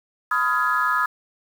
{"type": "chord", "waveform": "sine", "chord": "F half-diminished seventh", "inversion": "second", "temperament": "just", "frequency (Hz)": [1005.8, 1257.2, 1396.9, 1676.3], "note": ["Cb6", "Eb6", "F6", "Ab6"], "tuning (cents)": [31, 18, 0, 16], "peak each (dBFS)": [-25, -21, -25, -24], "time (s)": [0.31, 1.06], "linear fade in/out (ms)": 5, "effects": ["tanh soft clip ceiling -9 dBFS", "7-bit"]}